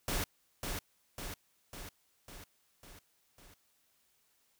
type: noise with echo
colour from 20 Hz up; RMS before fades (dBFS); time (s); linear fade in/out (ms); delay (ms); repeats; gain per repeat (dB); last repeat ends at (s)
pink; -34; 0.08-0.24; 2; 550; 6; -4; 3.54
effects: white hiss -73 dBFS RMS until 4.59 s